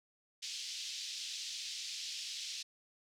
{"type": "band-pass noise", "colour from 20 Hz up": "white", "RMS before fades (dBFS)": -43, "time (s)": [0.42, 2.63], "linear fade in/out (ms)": 10, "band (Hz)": [2900, 5800], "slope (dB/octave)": 24, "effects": []}